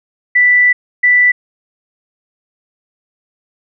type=tone bursts at uneven times; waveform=sine; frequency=1975.5 Hz; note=B6; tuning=in tune; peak=-6 dBFS; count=2; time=0.35-0.73 / 1.03-1.32 s; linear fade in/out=10 ms; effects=none